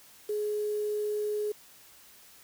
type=tone with quantisation; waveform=sine; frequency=420 Hz; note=G#4; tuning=19 cents sharp; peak=-28 dBFS; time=0.29-1.52 s; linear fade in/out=5 ms; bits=8; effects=white hiss -55 dBFS RMS until 2.43 s